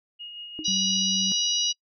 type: tone with tremolo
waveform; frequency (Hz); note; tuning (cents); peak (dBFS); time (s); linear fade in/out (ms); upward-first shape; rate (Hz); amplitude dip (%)
sine; 2868; F7; +45; -35; 0.19-1.04; 20; sine; 5.7; 35
type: tone with exponential decay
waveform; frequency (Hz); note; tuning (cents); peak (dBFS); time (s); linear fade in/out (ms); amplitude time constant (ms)
sine; 311.1; D#4; 0; -28; 0.59-0.72; 0; 28
type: harmonic tone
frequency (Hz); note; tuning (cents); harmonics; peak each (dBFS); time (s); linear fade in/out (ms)
968; B5; -35; 3 / 4 / 5 / 6; -26 / -29 / -30 / -27; 0.64-1.73; 20
type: tone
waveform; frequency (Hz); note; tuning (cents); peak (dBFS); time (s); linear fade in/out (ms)
sine; 191; G3; -45; -30; 0.68-1.32; 0
effects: noise-tail reverb RT60 0.1 s tail -25 dB re dry